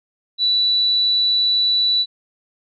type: tone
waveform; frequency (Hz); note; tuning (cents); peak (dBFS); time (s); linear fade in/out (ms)
sine; 3954; B7; +1; -14; 0.38-2.06; 50
effects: none